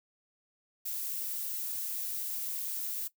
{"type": "noise", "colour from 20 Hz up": "violet", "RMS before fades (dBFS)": -36, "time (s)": [0.85, 3.08], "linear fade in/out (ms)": 10, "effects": ["noise-tail reverb RT60 0.1 s tail -17 dB re dry"]}